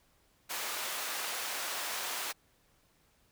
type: high-pass noise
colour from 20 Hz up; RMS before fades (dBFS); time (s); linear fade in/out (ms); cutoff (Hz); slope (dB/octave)
pink; -37; 0.49-2.33; 20; 790; 12
effects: pink hiss -69 dBFS RMS until 3.31 s